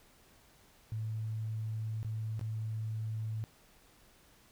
sine tone with dropouts, 110 Hz, A2, in tune, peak -34 dBFS, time 0.92-3.44 s, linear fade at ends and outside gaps 0 ms, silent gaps 2.03-2.047 / 2.394-2.412 s, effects pink hiss -63 dBFS RMS until 4.51 s

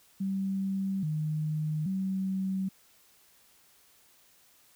sine tone with pitch steps, 193.5 / 154 / 190.7 Hz, G3 / D#3 / G3, -22 / -17 / -47 cents, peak -28 dBFS, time 0.2-2.69 s, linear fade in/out 10 ms, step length 830 ms, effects white hiss -62 dBFS RMS until 4.75 s

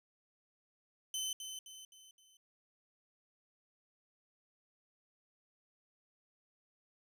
20% pulse tone with echo, 3055 Hz, G7, 45 cents flat, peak -31 dBFS, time 1.14-1.33 s, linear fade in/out 2 ms, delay 260 ms, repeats 4, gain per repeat -7 dB, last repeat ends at 2.37 s, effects none

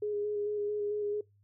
sine tone with vibrato, 415.3 Hz, G#4, in tune, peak -30 dBFS, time 0.02-1.21 s, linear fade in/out 5 ms, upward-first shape square, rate 4.5 Hz, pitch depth 15 cents each way, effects noise-tail reverb RT60 0.2 s tail -23 dB re dry + added 101 Hz sine -63 dBFS peak until 1.43 s

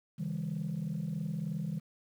sine tone cluster, 138.9 / 162.1 / 200.9 Hz, C#3 / E3 / G3, +4 / -29 / +43 cents, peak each -39 / -34 / -37 dBFS, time 0.18-1.8 s, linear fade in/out 20 ms, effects tanh soft clip ceiling -28 dBFS + 10-bit

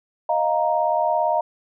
sine chord, Eb suspended second, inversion none, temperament just, 622.3 / 700 / 933.4 Hz, Eb5 / F5 / Bb5, 0 / +4 / +2 cents, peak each -22 dBFS, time 0.29-1.41 s, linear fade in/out 5 ms, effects none

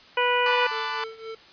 harmonic tone, 491.1 Hz, B4, 10 cents flat, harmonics 1 / 2 / 3 / 4 / 5 / 6, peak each -25 / -24 / -28 / -31 / -28 / -30 dBFS, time 0.17-0.67 s, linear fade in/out 5 ms
sawtooth chord, B minor seventh, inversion third, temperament equal with one note detuned, 880 / 1004.5 / 1174.7 / 1480 Hz, A5 / B5 / D6 / F#6, 0 / +29 / 0 / 0 cents, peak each -29 dBFS, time 0.46-1.04 s, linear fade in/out 2 ms
square tone with tremolo, 446.3 Hz, A4, 25 cents sharp, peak -33 dBFS, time 0.71-1.35 s, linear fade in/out 5 ms, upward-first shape triangle, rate 3.8 Hz, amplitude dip 85%
effects white hiss -50 dBFS RMS until 1.52 s + resampled to 11025 Hz

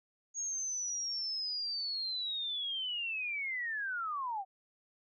sine linear sweep, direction down, 6630 to 740 Hz, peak -34 dBFS, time 0.34-4.45 s, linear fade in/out 50 ms, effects none

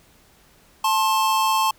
square tone pair together, 880 / 1064.2 Hz, A5 / C6, 0 / +29 cents, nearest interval minor third, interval 329 cents, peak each -21 dBFS, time 0.84-1.71 s, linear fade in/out 5 ms, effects pink hiss -55 dBFS RMS until 1.78 s

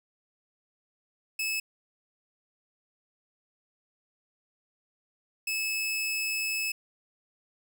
sawtooth tone pair in turn, 2599 / 2599 Hz, E7 / E7, -25 / -25 cents, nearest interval unison, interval 0 cents, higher neither, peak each -25 dBFS, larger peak neither, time 1.39-1.6 / 5.47-6.72 s, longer second, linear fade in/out 5 ms, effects none

